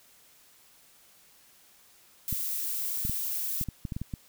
violet noise, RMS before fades -32 dBFS, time 2.28-3.64 s, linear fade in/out 0 ms
clicks, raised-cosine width 5 ms, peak -21 dBFS, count 10, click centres 2.327 / 3.051 / 3.096 / 3.613 / 3.687 / 3.852 / 3.922 / 3.965 / 4.016 / 4.138 s
effects white hiss -59 dBFS RMS until 4.28 s

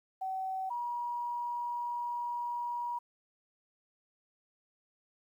sine tone pair in turn, 760 / 959.2 Hz, F#5 / A#5, +46 / +49 cents, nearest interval major third, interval 403 cents, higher second, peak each -33 / -33 dBFS, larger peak neither, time 0.21-0.7 / 0.7-2.99 s, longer second, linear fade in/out 10 ms, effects 11-bit

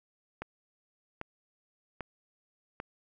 click train, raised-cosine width 0.5 ms, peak -22 dBFS, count 4, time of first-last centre 0.42-2.801 s, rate 1.26 Hz, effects none

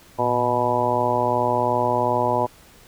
harmonic tone with a mistuned harmonic, 122.7 Hz, B2, 11 cents flat, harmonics 1 / 2 / 3 / 4 / 5 / 6 / 7 / 8, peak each -30 / -30 / -28 / -27 / -24 / -30 / -24 / -24 dBFS, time 0.18-2.47 s, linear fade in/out 20 ms, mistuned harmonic 1, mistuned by -100 cents, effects pink hiss -50 dBFS RMS until 2.87 s

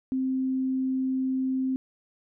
sine tone, 261.6 Hz, C4, in tune, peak -24 dBFS, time 0.12-1.76 s, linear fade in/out 0 ms, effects none

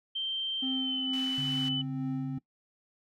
sine tone with pitch glide, 3136 to 2998 Hz, G7 to F#7, 0 to +22 cents, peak -30 dBFS, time 0.15-1.82 s, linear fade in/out 10 ms, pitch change -78 cents, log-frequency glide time 0.7-1.1 s
triangle tone with tremolo, 261.9 Hz, C4, 2 cents sharp, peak -29 dBFS, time 0.62-2.39 s, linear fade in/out 10 ms, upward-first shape sine, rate 2.2 Hz, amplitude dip 40%
white band-pass noise, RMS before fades -48 dBFS, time 1.13-1.69 s, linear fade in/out 5 ms, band 1100 to 3800 Hz, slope 12 dB/octave
sine tone, 141.3 Hz, C#3, 34 cents sharp, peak -34 dBFS, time 1.38-2.38 s, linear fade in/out 2 ms
effects noise-tail reverb RT60 0.1 s tail -20 dB re dry

